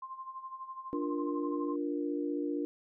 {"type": "tone with tremolo", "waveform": "sine", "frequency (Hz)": 1052, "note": "C6", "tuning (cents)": 9, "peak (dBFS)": -38, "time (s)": [0.02, 1.76], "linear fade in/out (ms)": 5, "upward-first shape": "sine", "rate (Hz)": 12, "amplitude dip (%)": 70}
{"type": "chord", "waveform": "sine", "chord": "Bb major", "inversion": "first", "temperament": "equal with one note detuned", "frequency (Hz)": [293.7, 349.2, 470.5], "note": ["D4", "F4", "Bb4"], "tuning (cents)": [0, 0, 16], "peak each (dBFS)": [-33, -37, -39], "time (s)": [0.93, 2.65], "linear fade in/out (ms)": 0}
{"effects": []}